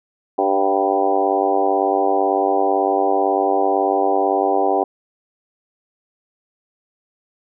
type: harmonic tone with a mistuned harmonic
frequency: 98 Hz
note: G2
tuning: in tune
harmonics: 3 / 4 / 5 / 6 / 7 / 8 / 9 / 10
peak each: -25 / -21 / -24 / -24 / -23 / -19 / -30 / -29 dBFS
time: 0.38-4.84 s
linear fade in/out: 5 ms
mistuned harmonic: 8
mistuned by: -17 cents
effects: none